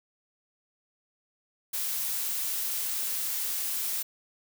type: noise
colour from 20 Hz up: blue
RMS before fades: -31 dBFS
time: 1.73-4.03 s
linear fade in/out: 10 ms
effects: none